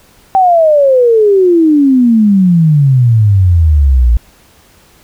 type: exponential sweep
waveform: sine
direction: down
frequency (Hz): 780 to 56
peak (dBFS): -4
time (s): 0.35-4.17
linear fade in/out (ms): 0
effects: pink hiss -45 dBFS RMS until 5.03 s